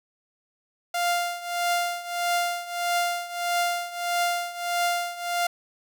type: tone with tremolo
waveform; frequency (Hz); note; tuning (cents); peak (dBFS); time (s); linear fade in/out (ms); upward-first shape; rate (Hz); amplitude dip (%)
sawtooth; 698.5; F5; 0; -17; 0.94-5.47; 5; triangle; 1.6; 85
effects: none